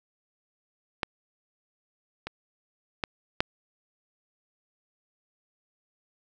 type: clicks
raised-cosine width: 0.3 ms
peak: -10 / -18 / -11 / -6 dBFS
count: 4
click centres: 1.032 / 2.27 / 3.038 / 3.405 s
effects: none